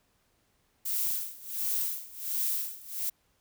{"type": "noise with tremolo", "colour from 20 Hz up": "violet", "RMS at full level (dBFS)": -29, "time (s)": [0.85, 3.1], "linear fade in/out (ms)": 10, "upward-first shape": "sine", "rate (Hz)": 1.4, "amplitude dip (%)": 90, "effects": ["pink hiss -71 dBFS RMS until 3.4 s"]}